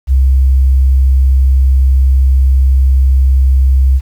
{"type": "tone", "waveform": "sine", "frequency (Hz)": 66.1, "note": "C2", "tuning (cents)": 18, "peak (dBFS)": -4, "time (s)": [0.07, 4.01], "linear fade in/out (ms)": 50, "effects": ["tanh soft clip ceiling -1 dBFS", "7-bit"]}